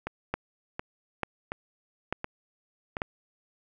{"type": "two click trains", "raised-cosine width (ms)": 0.5, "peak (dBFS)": [-17, -13], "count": [5, 4], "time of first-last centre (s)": [[0.07, 2.969], [0.34, 3.019]], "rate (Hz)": [1.38, 1.12], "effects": []}